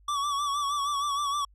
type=tone with vibrato; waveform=square; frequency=1144 Hz; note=D6; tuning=46 cents flat; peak=-27 dBFS; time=0.08-1.45 s; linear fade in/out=5 ms; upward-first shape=sine; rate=6.4 Hz; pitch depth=55 cents each way; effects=added 50 Hz sine -55 dBFS peak until 1.54 s + low-pass 9000 Hz 12 dB/octave